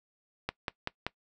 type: click train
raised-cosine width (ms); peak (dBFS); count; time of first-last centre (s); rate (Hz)
0.3; -15; 4; 0.49-1.066; 5.21
effects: noise-tail reverb RT60 0.1 s tail -21 dB re dry